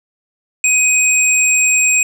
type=tone pair together; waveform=sine; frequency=2513 / 7530 Hz; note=D#7 / A#8; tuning=+17 / +16 cents; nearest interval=octave + perfect fifth; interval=1899 cents; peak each=-11 dBFS; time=0.64-2.03 s; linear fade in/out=2 ms; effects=tanh soft clip ceiling -6 dBFS